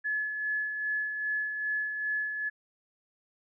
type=tone with tremolo; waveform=sine; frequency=1710 Hz; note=A6; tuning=50 cents flat; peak=-27 dBFS; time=0.04-2.5 s; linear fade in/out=20 ms; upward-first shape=sine; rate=2.5 Hz; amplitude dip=45%; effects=none